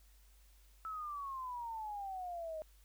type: exponential sweep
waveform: sine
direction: down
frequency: 1318.5 to 617 Hz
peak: -40 dBFS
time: 0.85-2.62 s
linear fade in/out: 0 ms
effects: added 50 Hz sine -61 dBFS peak until 2.84 s + white hiss -70 dBFS RMS until 2.84 s